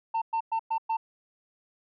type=tone bursts; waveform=sine; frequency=900 Hz; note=A5; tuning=39 cents sharp; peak=-22 dBFS; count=5; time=0.14-0.97 s; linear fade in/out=10 ms; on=78 ms; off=110 ms; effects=tanh soft clip ceiling -24 dBFS